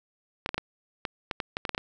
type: clicks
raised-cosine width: 0.3 ms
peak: -13 dBFS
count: 12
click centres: 0.461 / 0.491 / 0.544 / 0.58 / 1.052 / 1.312 / 1.402 / 1.569 / 1.652 / 1.693 / 1.748 / 1.779 s
effects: none